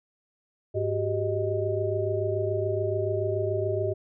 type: tone cluster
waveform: sine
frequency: 102.2 / 373.6 / 400.6 / 622 Hz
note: G#2 / F#4 / G4 / D#5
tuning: -27 / +17 / +38 / -1 cents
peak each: -30 dBFS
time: 0.74-3.94 s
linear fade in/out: 20 ms
effects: none